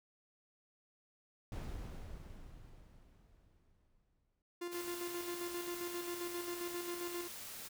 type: noise with exponential decay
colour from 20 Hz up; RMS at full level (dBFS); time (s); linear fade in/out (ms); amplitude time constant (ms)
brown; -40; 1.52-4.42; 1; 630
type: tone with tremolo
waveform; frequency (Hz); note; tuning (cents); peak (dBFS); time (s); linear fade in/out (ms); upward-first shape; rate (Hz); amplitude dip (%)
45% pulse; 349.2; F4; 0; -39; 4.61-7.28; 10; square; 7.5; 45
type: noise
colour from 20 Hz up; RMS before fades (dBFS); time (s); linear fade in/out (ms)
white; -48; 4.71-7.69; 20
effects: none